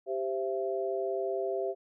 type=chord; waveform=sine; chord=C major; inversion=second; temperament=equal with one note detuned; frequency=392 / 523.3 / 670 Hz; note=G4 / C5 / E5; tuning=0 / 0 / +28 cents; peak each=-32 / -36 / -34 dBFS; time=0.06-1.75 s; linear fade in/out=50 ms; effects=none